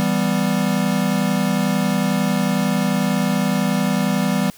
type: chord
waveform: square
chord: E minor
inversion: none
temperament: equal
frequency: 164.81 / 196 / 246.9 Hz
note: E3 / G3 / B3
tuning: 0 / 0 / 0 cents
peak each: -24 / -20 / -23 dBFS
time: 0-4.5 s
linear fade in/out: 0 ms
effects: white hiss -46 dBFS RMS until 4.57 s